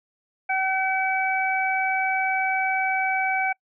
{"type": "harmonic tone", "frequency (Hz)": 762, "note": "G5", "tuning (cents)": -49, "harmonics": [1, 2, 3], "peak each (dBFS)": [-24, -28, -25], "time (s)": [0.49, 3.53], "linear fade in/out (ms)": 10, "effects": ["noise-tail reverb RT60 0.1 s tail -26 dB re dry"]}